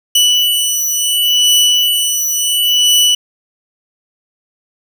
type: beating tone pair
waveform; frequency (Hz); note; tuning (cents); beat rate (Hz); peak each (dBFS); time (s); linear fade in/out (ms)
sawtooth; 2963 / 2963.71; F#7 / F#7; +2 / +2; 0.71; -10; 0.15-3.15; 5
effects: none